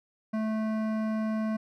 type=tone with hard clipping; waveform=sine; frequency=218.3 Hz; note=A3; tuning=13 cents flat; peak=-29 dBFS; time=0.33-1.57 s; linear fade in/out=10 ms; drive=14 dB; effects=none